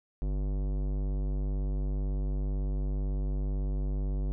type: tone with tanh clipping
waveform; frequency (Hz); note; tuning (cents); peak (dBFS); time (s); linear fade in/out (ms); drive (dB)
sine; 49; G1; 0; -30; 0.22-4.32; 0; 18
effects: none